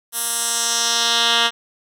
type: tone with band-pass filter sweep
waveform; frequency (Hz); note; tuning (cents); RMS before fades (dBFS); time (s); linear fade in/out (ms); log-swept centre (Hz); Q
10% pulse; 233.1; A#3; 0; -19; 0.12-1.51; 50; 12000 to 2800; 1.7
effects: none